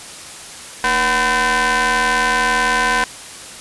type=ring-modulated tone; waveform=sawtooth; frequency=261.8 Hz; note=C4; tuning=1 cent sharp; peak=-7 dBFS; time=0.84-3.04 s; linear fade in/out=2 ms; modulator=1270 Hz; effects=white hiss -34 dBFS RMS until 3.6 s + resampled to 24000 Hz